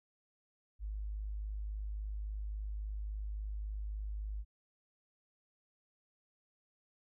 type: tone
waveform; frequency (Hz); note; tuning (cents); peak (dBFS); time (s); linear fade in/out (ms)
sine; 51.8; G#1; -4; -37; 0.79-4.45; 50
effects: none